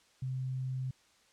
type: tone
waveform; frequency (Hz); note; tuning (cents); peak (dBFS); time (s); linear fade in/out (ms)
sine; 130; C3; -11; -33; 0.22-0.91; 5
effects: white hiss -66 dBFS RMS until 1.32 s + low-pass 7000 Hz 12 dB/octave